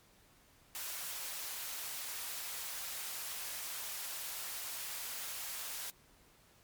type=high-pass noise; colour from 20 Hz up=white; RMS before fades=-42 dBFS; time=0.75-5.9 s; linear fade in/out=0 ms; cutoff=640 Hz; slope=12 dB/octave; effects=pink hiss -65 dBFS RMS until 6.63 s + MP3 96 kbps